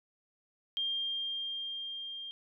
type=tone with level ramp; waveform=sine; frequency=3200 Hz; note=G7; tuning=35 cents sharp; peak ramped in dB=-30 to -40 dBFS; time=0.77-2.31 s; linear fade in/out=0 ms; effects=none